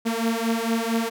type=beating tone pair; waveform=sawtooth; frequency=226.1 / 230.5 Hz; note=A3 / A#3; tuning=+47 / -19 cents; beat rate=4.4 Hz; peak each=-21 dBFS; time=0.05-1.1 s; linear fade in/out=20 ms; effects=none